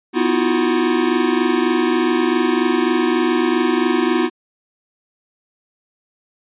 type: tone cluster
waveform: square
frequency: 248.4 / 317.4 / 341.5 / 364.8 Hz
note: B3 / D#4 / F4 / F#4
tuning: +10 / +35 / -39 / -24 cents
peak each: -21 dBFS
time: 0.13-4.3 s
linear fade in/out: 50 ms
effects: resampled to 8000 Hz